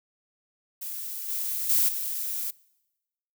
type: noise with level steps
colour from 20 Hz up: violet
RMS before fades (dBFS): -35 / -30 / -22 / -31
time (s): 0.81-2.51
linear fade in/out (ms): 10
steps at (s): 1.28 / 1.69 / 1.88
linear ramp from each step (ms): 10
effects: noise-tail reverb RT60 1.0 s tail -24 dB re dry